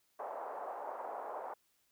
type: band-pass noise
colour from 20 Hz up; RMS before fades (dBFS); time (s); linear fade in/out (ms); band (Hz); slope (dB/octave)
pink; -43; 0.19-1.54; 5; 570 to 990; 24
effects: white hiss -75 dBFS RMS until 1.91 s